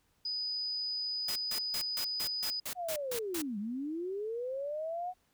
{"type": "tone", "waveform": "sine", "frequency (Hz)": 4978, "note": "D#8", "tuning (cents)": 0, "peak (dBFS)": -33, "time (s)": [0.25, 2.6], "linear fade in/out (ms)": 5}
{"type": "noise bursts", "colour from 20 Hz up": "white", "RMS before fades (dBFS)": -38, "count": 10, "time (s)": [1.28, 3.42], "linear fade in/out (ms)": 5, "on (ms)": 79, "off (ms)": 150}
{"type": "linear two-way sweep", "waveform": "sine", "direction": "down then up", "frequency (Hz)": [740, 196, 740], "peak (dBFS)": -34, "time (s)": [2.75, 5.14], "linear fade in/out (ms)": 50, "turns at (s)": 3.58}
{"effects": ["pink hiss -73 dBFS RMS until 5.33 s"]}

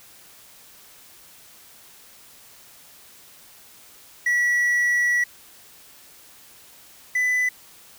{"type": "tone pair in turn", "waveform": "triangle", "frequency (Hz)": [1940, 1996.8], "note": ["B6", "B6"], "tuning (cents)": [-31, 19], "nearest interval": "unison", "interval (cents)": 50, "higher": "second", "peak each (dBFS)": [-16, -17], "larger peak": "first", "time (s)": [[4.26, 5.24], [7.15, 7.49]], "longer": "first", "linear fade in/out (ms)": 5, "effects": ["white hiss -49 dBFS RMS until 7.98 s"]}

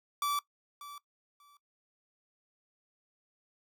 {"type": "tone with echo", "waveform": "45% pulse", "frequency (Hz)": 1158, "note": "D6", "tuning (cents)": -25, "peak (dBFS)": -29, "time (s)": [0.22, 0.39], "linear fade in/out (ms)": 2, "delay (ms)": 590, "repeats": 2, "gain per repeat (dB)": -15, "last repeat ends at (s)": 1.57, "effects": ["noise-tail reverb RT60 0.1 s tail -19 dB re dry"]}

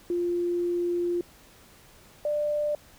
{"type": "tone pair in turn", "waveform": "sine", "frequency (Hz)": [349.2, 593.9], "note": ["F4", "D5"], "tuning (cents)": [0, 19], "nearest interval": "major sixth", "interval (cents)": 919, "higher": "second", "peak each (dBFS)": -24, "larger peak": "neither", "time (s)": [[0.1, 1.21], [2.25, 2.75]], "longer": "first", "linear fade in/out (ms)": 2, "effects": ["pink hiss -54 dBFS RMS until 2.98 s"]}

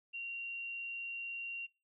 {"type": "tone", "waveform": "sine", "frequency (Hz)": 2758, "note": "F7", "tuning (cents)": -22, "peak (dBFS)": -39, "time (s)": [0.13, 1.67], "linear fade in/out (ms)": 20, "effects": ["noise-tail reverb RT60 0.3 s tail -23 dB re dry"]}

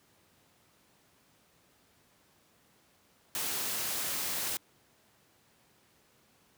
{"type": "noise", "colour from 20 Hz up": "white", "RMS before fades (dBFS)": -34, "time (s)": [3.35, 4.57], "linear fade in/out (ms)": 0, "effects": ["pink hiss -66 dBFS RMS until 6.57 s", "high-pass 100 Hz 12 dB/octave"]}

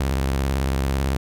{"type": "tone with vibrato", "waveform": "sawtooth", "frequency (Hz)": 67.3, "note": "C2", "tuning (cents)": 49, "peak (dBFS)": -16, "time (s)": [0, 1.17], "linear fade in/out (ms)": 5, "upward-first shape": "square", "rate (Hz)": 18, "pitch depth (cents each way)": 120, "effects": []}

